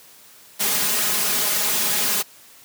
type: noise with comb filter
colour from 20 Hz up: white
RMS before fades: -21 dBFS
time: 0.59-2.23 s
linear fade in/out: 20 ms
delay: 4.8 ms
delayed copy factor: +0.85
effects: white hiss -48 dBFS RMS until 2.64 s + high-pass 100 Hz 12 dB/octave